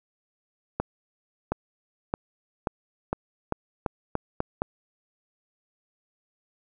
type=accelerating click train; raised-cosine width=1 ms; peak=-11 dBFS; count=10; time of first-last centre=0.8-4.619 s; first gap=720 ms; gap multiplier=0.86; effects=none